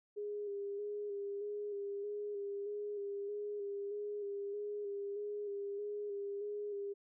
sine tone with vibrato, 407.9 Hz, G#4, 31 cents flat, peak -38 dBFS, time 0.16-6.94 s, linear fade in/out 20 ms, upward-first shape square, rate 1.6 Hz, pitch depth 25 cents each way, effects none

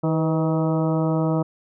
harmonic tone with a mistuned harmonic, 159.2 Hz, D#3, 40 cents sharp, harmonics 1 / 2 / 3 / 4 / 5 / 6 / 7 / 8, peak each -21 / -24 / -28 / -28 / -35 / -34 / -39 / -36 dBFS, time 0.03-1.43 s, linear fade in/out 10 ms, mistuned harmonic 3, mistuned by +51 cents, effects none

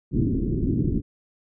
white low-pass noise, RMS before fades -23 dBFS, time 0.11-1.02 s, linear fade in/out 50 ms, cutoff 340 Hz, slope 48 dB/octave, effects none

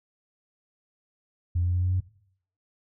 sine tone with pitch steps, 87.31 / 88.53 / 89.76 / 91.02 / 92.29 Hz, F2 / F2 / F2 / F#2 / F#2, 0 / +24 / +48 / -28 / -4 cents, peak -21 dBFS, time 1.55-2.005 s, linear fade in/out 10 ms, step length 91 ms, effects noise-tail reverb RT60 0.6 s tail -17 dB re dry + tanh soft clip ceiling -17 dBFS

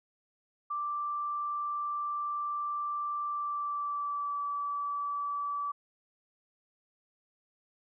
sine tone with pitch glide, 1174.7 to 1153.2 Hz, D6 to D6, 0 to -32 cents, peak -31 dBFS, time 0.7-5.72 s, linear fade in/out 10 ms, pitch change -32 cents, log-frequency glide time 3.26-4.41 s, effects none

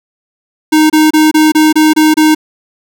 square tone bursts, 310 Hz, D#4, 6 cents flat, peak -5 dBFS, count 8, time 0.72-2.349 s, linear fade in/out 10 ms, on 180 ms, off 27 ms, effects none

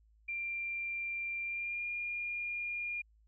sine tone with pitch glide, 2374 to 2415 Hz, D7 to D7, +18 to +48 cents, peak -35 dBFS, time 0.28-3.02 s, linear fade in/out 10 ms, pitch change +30 cents, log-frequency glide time 1.43-1.85 s, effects added 54 Hz sine -63 dBFS peak until 3.27 s

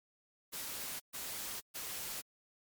white noise bursts, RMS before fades -42 dBFS, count 3, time 0.52-2.22 s, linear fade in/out 20 ms, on 480 ms, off 130 ms, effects MP3 96 kbps

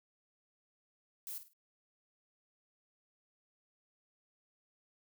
violet noise with echo, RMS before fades -43 dBFS, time 1.27-1.38 s, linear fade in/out 0 ms, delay 51 ms, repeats 3, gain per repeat -10 dB, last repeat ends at 1.533 s, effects none

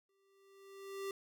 square tone with exponential growth, 392 Hz, G4, in tune, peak -38 dBFS, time 0.09-1.11 s, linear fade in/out 2 ms, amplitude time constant 220 ms, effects none

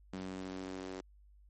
sawtooth tone with high-pass filter sweep, 93.6 Hz, F#2, 20 cents sharp, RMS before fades -43 dBFS, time 0.13-1.01 s, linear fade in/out 0 ms, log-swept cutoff 210 to 340 Hz, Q 2.3, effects added 50 Hz sine -58 dBFS peak until 1.49 s + MP3 32 kbps

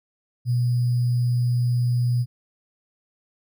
sine tone with sample-and-hold, 122 Hz, B2, 21 cents flat, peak -18 dBFS, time 0.45-2.26 s, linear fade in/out 50 ms, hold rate 4900 Hz, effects none

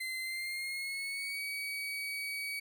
35% pulse tone with pitch glide, 2065 to 2265 Hz, C7 to C#7, -23 to +37 cents, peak -34 dBFS, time 0-2.6 s, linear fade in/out 10 ms, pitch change +160 cents, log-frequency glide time 0.21-1.42 s, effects none

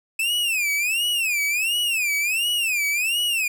45% pulse tone with vibrato, 2581 Hz, E7, 37 cents flat, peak -20 dBFS, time 0.19-3.48 s, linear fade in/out 5 ms, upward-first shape sine, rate 1.4 Hz, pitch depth 220 cents each way, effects none

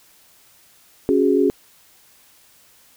sine chord, C# suspended fourth, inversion none, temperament just, 277.2 / 369.6 / 415.8 Hz, C#4 / F#4 / G#4, 0 / -2 / +2 cents, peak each -18 dBFS, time 1.09-1.5 s, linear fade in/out 0 ms, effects white hiss -53 dBFS RMS until 2.96 s

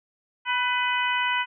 harmonic tone with a mistuned harmonic, 500 Hz, B4, 21 cents sharp, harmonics 2 / 3 / 4 / 5 / 6, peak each -26 / -28 / -29 / -30 / -31 dBFS, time 0.45-1.46 s, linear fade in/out 50 ms, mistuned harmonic 2, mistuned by -32 cents, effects none

